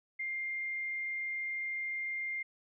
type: tone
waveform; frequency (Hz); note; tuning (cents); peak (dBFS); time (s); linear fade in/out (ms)
sine; 2109; C7; +13; -34; 0.19-2.43; 10
effects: none